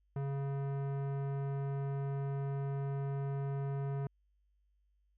sine tone with tanh clipping, 138.59 Hz, C#3, in tune, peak -36 dBFS, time 0.16-4.07 s, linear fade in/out 2 ms, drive 17 dB, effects added 50 Hz sine -70 dBFS peak until 5.17 s

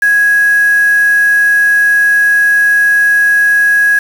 sine tone with quantisation, 1661.2 Hz, G#6, in tune, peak -6 dBFS, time 0.02-3.99 s, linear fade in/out 5 ms, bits 4, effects none

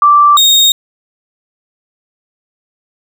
sine / 35% pulse tone pair in turn, 1170 / 3715 Hz, D6 / A#7, -7 / -7 cents, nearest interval octave + minor sixth, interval 2000 cents, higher second, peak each -3 dBFS, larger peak neither, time 0.02-0.37 / 0.37-0.72 s, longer neither, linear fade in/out 2 ms, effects none

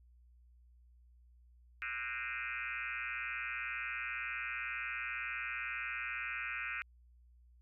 sine tone with frequency modulation, 1967 Hz, B6, 7 cents flat, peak -37 dBFS, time 1.82-6.82 s, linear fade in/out 0 ms, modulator 122 Hz, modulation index 5.2, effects added 60 Hz sine -60 dBFS peak until 7.61 s

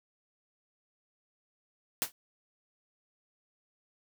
white noise with exponential decay, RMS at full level -26 dBFS, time 2.02-2.12 s, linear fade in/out 0 ms, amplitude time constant 21 ms, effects none

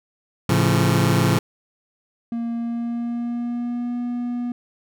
sawtooth chord, A augmented, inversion none, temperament just, 110 / 137.5 / 171.88 Hz, A2 / C#3 / E#3, 0 / -14 / -27 cents, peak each -16 dBFS, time 0.49-1.39 s, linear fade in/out 5 ms
triangle tone with pitch glide, 233.1 to 242.4 Hz, A#3 to B3, 0 to -32 cents, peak -21 dBFS, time 2.32-4.52 s, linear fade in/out 2 ms, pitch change +68 cents, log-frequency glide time 2.55-3.97 s
effects none

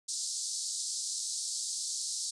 white band-pass noise, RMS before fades -36 dBFS, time 0.08-2.31 s, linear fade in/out 10 ms, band 4200 to 9000 Hz, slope 48 dB/octave, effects resampled to 24000 Hz

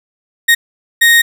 35% pulse tone bursts at uneven times, 1862 Hz, A#6, 2 cents flat, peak -4 dBFS, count 2, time 0.48-0.55 / 1.01-1.22 s, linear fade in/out 10 ms, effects none

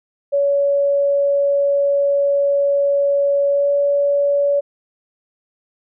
sine tone with pitch glide, 564 to 568.6 Hz, C#5 to C#5, +30 to +44 cents, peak -13 dBFS, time 0.32-4.61 s, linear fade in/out 20 ms, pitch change +14 cents, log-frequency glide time 3.5-3.7 s, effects none

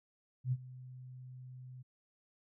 sine tone with ADSR envelope, 127.4 Hz, C3, 46 cents flat, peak -28 dBFS, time 0.44-1.83 s, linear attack 81 ms, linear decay 45 ms, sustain -19 dB, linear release 17 ms, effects none

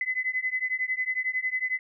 sine beating tone pair, 2018 / 2029 Hz, B6 / B6, +37 / +46 cents, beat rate 11 Hz, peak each -29 dBFS, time 0.01-1.79 s, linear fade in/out 2 ms, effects none

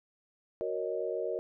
sine chord, D# minor seventh, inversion first, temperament equal, 370 / 466.2 / 554.4 / 622.3 Hz, F#4 / A#4 / C#5 / D#5, 0 / 0 / 0 / 0 cents, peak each -37 / -35 / -38 / -37 dBFS, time 0.61-1.39 s, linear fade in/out 0 ms, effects none

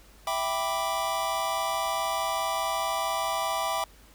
square chord, E minor seventh, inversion none, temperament equal, 659.3 / 784 / 987.8 / 1174.7 Hz, E5 / G5 / B5 / D6, 0 / 0 / 0 / 0 cents, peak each -33 dBFS, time 0.27-3.84 s, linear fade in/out 2 ms, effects added 50 Hz sine -54 dBFS peak until 4.14 s + pink hiss -56 dBFS RMS until 4.14 s

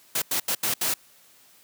white noise bursts at uneven times, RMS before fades -25 dBFS, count 5, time 0.15-0.22 / 0.31-0.4 / 0.48-0.55 / 0.63-0.74 / 0.81-0.94 s, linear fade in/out 5 ms, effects white hiss -56 dBFS RMS until 1.63 s + high-pass 100 Hz 12 dB/octave

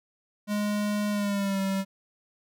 square tone with pitch glide, 207.7 to 193.79 Hz, G#3 to G3, 0 to -20 cents, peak -26 dBFS, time 0.47-1.85 s, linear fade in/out 50 ms, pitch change -120 cents, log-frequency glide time 1.1-1.6 s, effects none

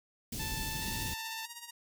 pink band-stop noise, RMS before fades -38 dBFS, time 0.32-1.14 s, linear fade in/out 5 ms, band 270 to 4300 Hz, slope 12 dB/octave
10% pulse tone with pitch glide, 883 to 892.7 Hz, A5 to A5, +6 to +25 cents, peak -30 dBFS, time 0.39-1.46 s, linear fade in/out 10 ms, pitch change +19 cents, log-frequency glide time 0.78-1.31 s
5% pulse tone with tremolo, 942 Hz, A#5, 18 cents sharp, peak -30 dBFS, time 0.81-1.71 s, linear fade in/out 10 ms, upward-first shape sine, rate 16 Hz, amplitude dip 70%
effects none

